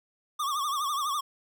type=tone with vibrato; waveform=square; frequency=1156 Hz; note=D6; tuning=28 cents flat; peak=-28 dBFS; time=0.39-1.21 s; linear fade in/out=10 ms; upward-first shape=triangle; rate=12 Hz; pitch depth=130 cents each way; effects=none